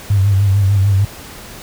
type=tone with vibrato; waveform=sine; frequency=98.8 Hz; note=G2; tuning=14 cents sharp; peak=-9 dBFS; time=0.1-1.05 s; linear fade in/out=5 ms; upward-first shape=sine; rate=6.7 Hz; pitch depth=59 cents each way; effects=pink hiss -34 dBFS RMS until 1.62 s